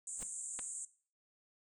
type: band-pass noise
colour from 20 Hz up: white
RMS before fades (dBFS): -44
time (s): 0.07-0.85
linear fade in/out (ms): 2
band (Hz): 7000 to 8900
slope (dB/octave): 96
type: noise with exponential growth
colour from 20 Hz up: pink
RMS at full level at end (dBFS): -45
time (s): 0.15-0.23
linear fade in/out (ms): 0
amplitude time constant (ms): 17
type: clicks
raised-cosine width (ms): 0.3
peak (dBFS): -30 / -31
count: 2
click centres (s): 0.59 / 0.594
effects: noise-tail reverb RT60 0.4 s tail -17 dB re dry